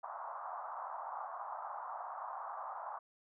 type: band-pass noise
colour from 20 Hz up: white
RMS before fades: -44 dBFS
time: 0.03-2.99 s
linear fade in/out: 10 ms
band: 680 to 1200 Hz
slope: 48 dB/octave
effects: none